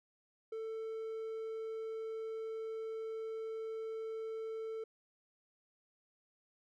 triangle tone, 444.5 Hz, A4, 18 cents sharp, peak -37 dBFS, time 0.52-4.84 s, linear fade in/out 5 ms, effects none

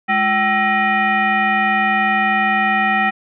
sine tone with frequency modulation, 1324 Hz, E6, 7 cents sharp, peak -13 dBFS, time 0.08-3.11 s, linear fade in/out 20 ms, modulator 557 Hz, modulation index 1.8, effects none

